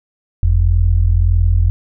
sine tone pair together, 45.71 / 87.4 Hz, F#1 / F2, -20 / +2 cents, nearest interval major seventh, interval 1122 cents, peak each -12 dBFS, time 0.43-1.7 s, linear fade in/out 0 ms, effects none

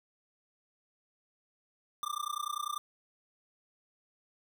square tone with amplitude modulation, 1190 Hz, D6, 22 cents sharp, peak -31 dBFS, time 2.03-2.78 s, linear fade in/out 0 ms, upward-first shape sine, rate 30.1 Hz, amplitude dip 100%, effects none

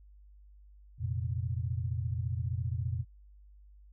sine chord, F suspended fourth, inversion none, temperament equal with one note detuned, 87.31 / 116 / 130.81 Hz, F2 / Bb2 / C3, 0 / -8 / 0 cents, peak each -34 / -34 / -38 dBFS, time 0.98-3.05 s, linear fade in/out 50 ms, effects added 50 Hz sine -53 dBFS peak until 3.92 s

